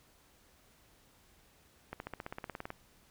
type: accelerating click train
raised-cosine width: 0.5 ms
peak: -25 dBFS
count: 14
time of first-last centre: 1.93-2.704 s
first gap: 71 ms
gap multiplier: 0.97
effects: pink hiss -65 dBFS RMS until 3.1 s